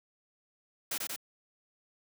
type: noise with echo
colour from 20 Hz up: white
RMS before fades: -34 dBFS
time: 0.91-0.98 s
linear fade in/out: 5 ms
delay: 91 ms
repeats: 2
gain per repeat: -2 dB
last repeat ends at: 1.162 s
effects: high-pass 150 Hz 12 dB/octave